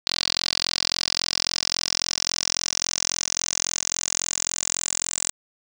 10% pulse tone with band-pass filter sweep, 43.65 Hz, F1, in tune, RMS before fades -26 dBFS, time 0.07-5.31 s, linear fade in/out 0 ms, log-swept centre 4400 to 7500 Hz, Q 5.2, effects none

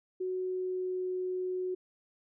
sine tone with pitch glide, 370 to 367.7 Hz, F#4 to F#4, 0 to -11 cents, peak -31 dBFS, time 0.2-1.75 s, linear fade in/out 10 ms, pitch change -11 cents, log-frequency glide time 0.39-1.11 s, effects none

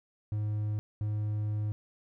triangle tone bursts at uneven times, 105.7 Hz, G#2, 31 cents sharp, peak -27 dBFS, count 2, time 0.32-0.79 / 1.01-1.72 s, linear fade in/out 0 ms, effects none

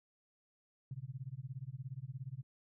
sine tone with tremolo, 130.81 Hz, C3, in tune, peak -38 dBFS, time 0.91-2.43 s, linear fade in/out 2 ms, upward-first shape sine, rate 17 Hz, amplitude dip 100%, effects none

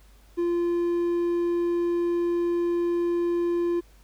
triangle tone, 345.5 Hz, F4, 19 cents flat, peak -20 dBFS, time 0.37-3.81 s, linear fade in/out 20 ms, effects added 50 Hz sine -52 dBFS peak until 4.03 s + pink hiss -60 dBFS RMS until 4.03 s

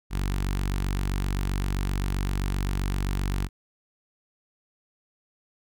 sawtooth tone with notch filter, 47.67 Hz, G1, 48 cents flat, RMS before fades -27 dBFS, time 0.1-3.49 s, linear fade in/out 50 ms, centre 550 Hz, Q 1.1, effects none

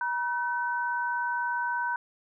sine tone pair together, 958.8 / 1522 Hz, A#5 / F#6, +48 / +48 cents, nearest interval minor sixth, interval 800 cents, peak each -29 / -30 dBFS, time 0.01-1.96 s, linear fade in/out 2 ms, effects none

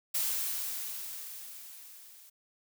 blue noise with level ramp, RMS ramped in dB -30 to -55 dBFS, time 0.14-2.3 s, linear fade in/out 10 ms, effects none

